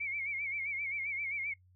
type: tone with vibrato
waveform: sine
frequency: 2231 Hz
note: C#7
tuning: 11 cents sharp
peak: -34 dBFS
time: 0-1.54 s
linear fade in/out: 10 ms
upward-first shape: sine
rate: 7.6 Hz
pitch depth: 87 cents each way
effects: noise-tail reverb RT60 0.1 s tail -20 dB re dry + added 91 Hz sine -61 dBFS peak until 1.75 s